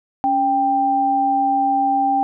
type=tone pair together; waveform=sine; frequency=279 / 788.4 Hz; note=C#4 / G5; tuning=+11 / +10 cents; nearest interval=octave + tritone; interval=1799 cents; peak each=-23 / -15 dBFS; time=0.24-2.23 s; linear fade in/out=0 ms; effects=none